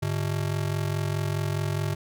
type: ring-modulated tone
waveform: square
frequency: 125.5 Hz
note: B2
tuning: 28 cents sharp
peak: -23 dBFS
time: 0.02-1.95 s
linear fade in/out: 10 ms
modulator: 22.4 Hz
effects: none